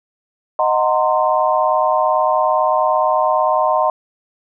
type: chord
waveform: sine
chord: C half-diminished seventh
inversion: first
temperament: equal with one note detuned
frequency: 622.3 / 740 / 917.4 / 1046.5 Hz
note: Eb5 / Gb5 / Bb5 / C6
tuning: 0 / 0 / -28 / 0 cents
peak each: -17 / -19 / -19 / -18 dBFS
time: 0.59-3.9 s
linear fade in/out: 2 ms
effects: none